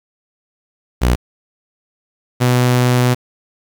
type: tone pair in turn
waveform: sawtooth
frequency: 61 / 124.28 Hz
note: B1 / B2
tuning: -21 / +11 cents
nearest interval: octave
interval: 1232 cents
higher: second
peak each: -7 dBFS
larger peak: neither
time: 1.01-1.16 / 2.4-3.15 s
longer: second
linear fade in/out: 20 ms
effects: 7-bit